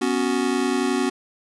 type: chord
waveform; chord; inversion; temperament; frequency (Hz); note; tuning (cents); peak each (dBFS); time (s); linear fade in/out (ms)
square; B suspended second; none; just; 246.9 / 277.8 / 370.4; B3 / C#4 / F#4; 0 / +4 / +2; -25; 0.01-1.1; 10
effects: resampled to 24000 Hz